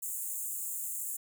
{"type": "high-pass noise", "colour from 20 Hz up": "pink", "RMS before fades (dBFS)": -37, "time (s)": [0.02, 1.17], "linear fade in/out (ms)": 10, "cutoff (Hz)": 6900, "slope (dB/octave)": 96, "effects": []}